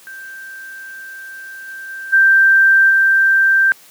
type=tone with level steps; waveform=sine; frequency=1570 Hz; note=G6; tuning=2 cents sharp; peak=-30 / -28 / -26 / -7 / -9 dBFS; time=0.07-3.72 s; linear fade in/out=0 ms; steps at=1.67 / 1.88 / 2.12 / 2.89 s; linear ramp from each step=20 ms; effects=white hiss -45 dBFS RMS until 3.9 s + high-pass 150 Hz 12 dB/octave